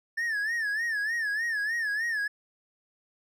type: tone with vibrato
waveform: triangle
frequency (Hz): 1763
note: A6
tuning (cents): +3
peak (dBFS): -25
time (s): 0.17-2.28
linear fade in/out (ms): 10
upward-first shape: sine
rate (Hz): 3.3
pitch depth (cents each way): 120
effects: none